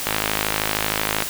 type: click train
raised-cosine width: 0.3 ms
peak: -3 dBFS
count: 62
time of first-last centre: 0.07-1.223 s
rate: 52.9 Hz
effects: white hiss -28 dBFS RMS until 1.29 s